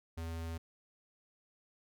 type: tone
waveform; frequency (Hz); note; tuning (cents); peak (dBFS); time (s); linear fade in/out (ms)
square; 82.41; E2; 0; -39; 0.17-0.58; 10
effects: none